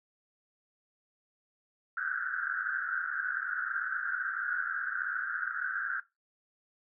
pink band-pass noise, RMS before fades -34 dBFS, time 1.97-6 s, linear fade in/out 2 ms, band 1400 to 1600 Hz, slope 96 dB/octave, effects noise-tail reverb RT60 0.2 s tail -17 dB re dry

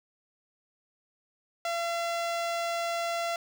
sawtooth tone with notch filter, 680 Hz, F5, 46 cents flat, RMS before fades -31 dBFS, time 1.65-3.36 s, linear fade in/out 2 ms, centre 12000 Hz, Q 0.89, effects none

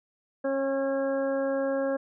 harmonic tone, 272.2 Hz, C#4, 31 cents flat, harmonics 1 / 2 / 3 / 4 / 5 / 6, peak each -31 / -26 / -41 / -42 / -43 / -40 dBFS, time 0.44-1.97 s, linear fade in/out 10 ms, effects none

